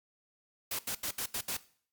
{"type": "noise bursts at uneven times", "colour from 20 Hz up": "white", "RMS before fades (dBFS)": -35, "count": 6, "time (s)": [[0.71, 0.79], [0.87, 0.95], [1.03, 1.11], [1.18, 1.26], [1.34, 1.41], [1.48, 1.57]], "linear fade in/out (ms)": 5, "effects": ["noise-tail reverb RT60 0.5 s tail -18 dB re dry", "Opus 48 kbps"]}